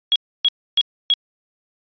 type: tone bursts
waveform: sine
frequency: 3316 Hz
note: G#7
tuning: 3 cents flat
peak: -12 dBFS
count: 4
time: 0.12-1.138 s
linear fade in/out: 0 ms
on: 37 ms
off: 290 ms
effects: resampled to 11025 Hz